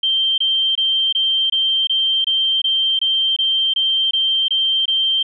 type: tone bursts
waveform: sine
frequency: 3143 Hz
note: G7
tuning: 4 cents sharp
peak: -14 dBFS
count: 14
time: 0.03-5.229 s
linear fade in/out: 5 ms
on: 350 ms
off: 23 ms
effects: none